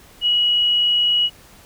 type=tone; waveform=sine; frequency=2914 Hz; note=F#7; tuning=27 cents flat; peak=-14 dBFS; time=0.21-1.3 s; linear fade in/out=50 ms; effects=pink hiss -47 dBFS RMS until 1.65 s